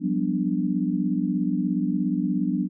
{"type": "chord", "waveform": "sine", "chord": "G dominant seventh", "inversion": "third", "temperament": "equal with one note detuned", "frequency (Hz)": [179.11, 196, 246.9, 293.7], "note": ["F3", "G3", "B3", "D4"], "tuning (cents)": [44, 0, 0, 0], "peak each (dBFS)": -27, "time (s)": [0, 2.69], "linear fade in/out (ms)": 50, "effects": []}